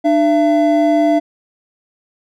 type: tone pair together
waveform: triangle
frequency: 300.2 / 674 Hz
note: D4 / E5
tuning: +38 / +38 cents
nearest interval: octave + major second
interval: 1400 cents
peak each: -11 dBFS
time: 0.04-1.2 s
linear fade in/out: 20 ms
effects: none